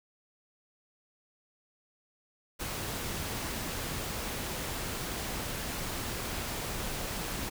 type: noise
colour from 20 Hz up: pink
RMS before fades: -36 dBFS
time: 2.59-7.5 s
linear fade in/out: 20 ms
effects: none